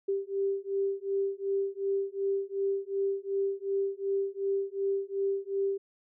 sine beating tone pair, 392 / 394.7 Hz, G4 / G4, 0 / +12 cents, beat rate 2.7 Hz, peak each -31 dBFS, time 0.08-5.78 s, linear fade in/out 10 ms, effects none

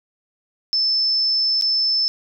sine tone with dropouts, 5270 Hz, E8, 1 cent flat, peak -16 dBFS, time 0.73-2.08 s, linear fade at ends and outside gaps 0 ms, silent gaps 1.612-1.622 s, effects none

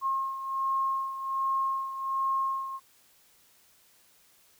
sine beating tone pair, 1074 / 1075.3 Hz, C6 / C6, +45 / +47 cents, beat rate 1.3 Hz, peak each -28 / -34 dBFS, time 0.01-2.8 s, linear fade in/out 50 ms, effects white hiss -62 dBFS RMS until 4.59 s

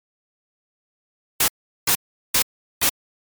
white noise bursts, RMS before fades -17 dBFS, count 4, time 1.4-2.894 s, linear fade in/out 5 ms, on 81 ms, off 390 ms, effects MP3 96 kbps

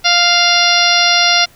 harmonic tone, 698.5 Hz, F5, in tune, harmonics 1 / 2 / 3 / 4 / 5 / 6 / 7 / 8, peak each -17 / -17 / -17 / -17 / -17 / -17 / -17 / -17 dBFS, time 0.04-1.46 s, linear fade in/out 20 ms, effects pink hiss -46 dBFS RMS until 1.55 s

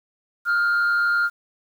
sine tone with frequency modulation, 1404 Hz, F6, 9 cents sharp, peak -15 dBFS, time 0.45-1.3 s, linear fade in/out 50 ms, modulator 120 Hz, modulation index 0.37, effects tanh soft clip ceiling -16 dBFS + 8-bit

